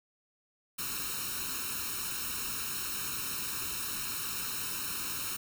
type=noise with comb filter; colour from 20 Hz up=white; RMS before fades=-36 dBFS; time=0.78-5.37 s; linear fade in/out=10 ms; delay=0.74 ms; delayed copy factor=+0.95; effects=none